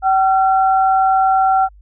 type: tone pair together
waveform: sine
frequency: 765.5 / 1364 Hz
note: G5 / F6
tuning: -41 / -41 cents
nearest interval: minor seventh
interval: 1000 cents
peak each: -11 / -19 dBFS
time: 0.02-1.69 s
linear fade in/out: 50 ms
effects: added 50 Hz sine -41 dBFS peak until 1.81 s